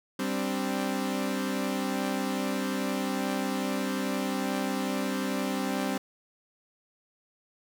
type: chord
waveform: sawtooth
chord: G suspended fourth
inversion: none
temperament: equal with one note detuned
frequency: 196 / 261.6 / 292.8 Hz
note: G3 / C4 / D4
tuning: 0 / 0 / -5 cents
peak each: -28 / -27 / -32 dBFS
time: 0.19-5.98 s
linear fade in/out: 5 ms
effects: none